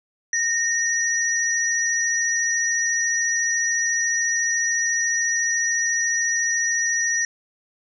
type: tone pair together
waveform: sine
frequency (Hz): 1843 / 5843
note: A#6 / F#8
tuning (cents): -20 / -23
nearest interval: octave + minor sixth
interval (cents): 1997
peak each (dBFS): -22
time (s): 0.33-7.25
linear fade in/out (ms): 2
effects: none